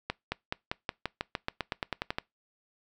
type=accelerating click train; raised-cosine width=0.3 ms; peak=-14 dBFS; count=16; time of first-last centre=0.1-2.185 s; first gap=220 ms; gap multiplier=0.93; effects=noise-tail reverb RT60 0.2 s tail -24 dB re dry